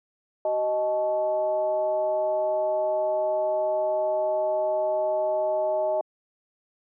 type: tone with frequency modulation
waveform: sine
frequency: 622.3 Hz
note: D#5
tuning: in tune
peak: -21 dBFS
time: 0.45-6.01 s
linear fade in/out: 2 ms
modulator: 244 Hz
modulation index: 0.66
effects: high-pass 400 Hz 12 dB/octave